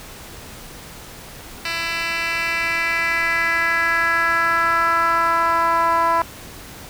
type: tone with band-pass filter sweep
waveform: 10% pulse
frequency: 333.5 Hz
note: E4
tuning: 20 cents sharp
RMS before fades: -19 dBFS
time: 1.65-6.22 s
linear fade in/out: 2 ms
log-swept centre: 3200 to 950 Hz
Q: 2.9
effects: pink hiss -38 dBFS RMS until 6.89 s